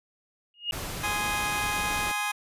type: tone with exponential growth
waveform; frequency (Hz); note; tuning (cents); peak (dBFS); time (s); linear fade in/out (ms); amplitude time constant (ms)
sine; 2859; F7; +40; -22; 0.54-0.71; 1; 35
type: noise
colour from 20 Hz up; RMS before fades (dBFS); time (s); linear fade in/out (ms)
pink; -35; 0.72-2.12; 10
type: chord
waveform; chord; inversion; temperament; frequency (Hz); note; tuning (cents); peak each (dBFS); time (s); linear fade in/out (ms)
20% pulse; Ab major; none; just; 830.6 / 1038.3 / 1245.9; Ab5 / C6 / Eb6; 0 / -14 / +2; -25 / -29 / -29; 1.03-2.32; 10
effects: resampled to 32000 Hz